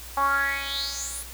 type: tone with band-pass filter sweep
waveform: 10% pulse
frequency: 277.2 Hz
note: C#4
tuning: in tune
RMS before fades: -27 dBFS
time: 0.17-1.23 s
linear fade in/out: 5 ms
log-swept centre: 940 to 11000 Hz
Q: 6
effects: added 60 Hz sine -42 dBFS peak until 1.33 s + white hiss -42 dBFS RMS until 1.33 s